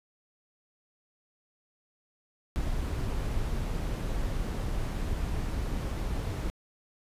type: noise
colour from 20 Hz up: brown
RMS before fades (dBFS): -31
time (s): 2.56-6.5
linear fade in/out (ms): 0
effects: resampled to 32000 Hz